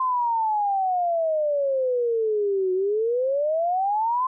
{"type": "exponential two-way sweep", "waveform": "sine", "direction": "down then up", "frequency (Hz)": [1046.5, 365.7, 1046.5], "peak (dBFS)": -20, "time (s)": [0, 4.27], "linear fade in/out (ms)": 5, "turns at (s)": 2.73, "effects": []}